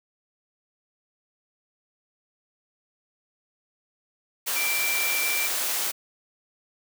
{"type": "tone in noise", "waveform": "sine", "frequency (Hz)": 2349, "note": "D7", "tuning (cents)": 0, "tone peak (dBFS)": -26, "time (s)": [4.55, 5.48], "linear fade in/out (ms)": 20, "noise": "white", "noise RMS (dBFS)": -27, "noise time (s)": [4.46, 5.92], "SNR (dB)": -2, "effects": ["high-pass 400 Hz 12 dB/octave"]}